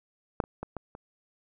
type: clicks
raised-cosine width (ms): 1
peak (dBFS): -10 / -27 / -21 / -21 / -29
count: 5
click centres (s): 0.402 / 0.439 / 0.63 / 0.767 / 0.951
effects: none